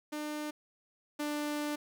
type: tone pair in turn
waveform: sawtooth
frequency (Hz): 300 / 296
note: D4 / D4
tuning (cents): +37 / +14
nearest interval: unison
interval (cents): 23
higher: first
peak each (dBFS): -32 / -29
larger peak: second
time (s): 0.12-0.51 / 1.19-1.76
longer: second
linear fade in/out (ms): 10
effects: 10-bit